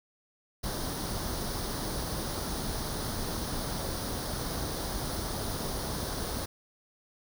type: noise with comb filter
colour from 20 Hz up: pink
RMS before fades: -34 dBFS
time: 0.63-6.46 s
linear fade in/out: 10 ms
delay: 0.2 ms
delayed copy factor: +0.65
effects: none